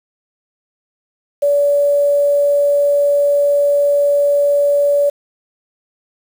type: tone with quantisation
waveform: sine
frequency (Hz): 573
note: D5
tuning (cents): -43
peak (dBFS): -10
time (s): 1.42-5.1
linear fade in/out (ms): 10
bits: 6
effects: none